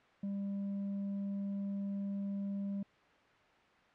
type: tone with tanh clipping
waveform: sine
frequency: 198.8 Hz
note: G3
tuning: 25 cents sharp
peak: -36 dBFS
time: 0.23-2.83 s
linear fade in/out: 5 ms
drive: 3 dB
effects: white hiss -64 dBFS RMS until 3.94 s + low-pass 2000 Hz 12 dB/octave